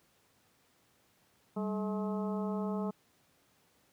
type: harmonic tone with a mistuned harmonic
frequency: 213.5 Hz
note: G#3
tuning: 48 cents sharp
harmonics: 1 / 2 / 3 / 4 / 5 / 6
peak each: -33 / -39 / -43 / -45 / -47 / -49 dBFS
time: 1.56-2.91 s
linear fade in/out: 10 ms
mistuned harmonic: 1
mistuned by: -140 cents
effects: pink hiss -69 dBFS RMS until 3.92 s + high-pass 100 Hz 12 dB/octave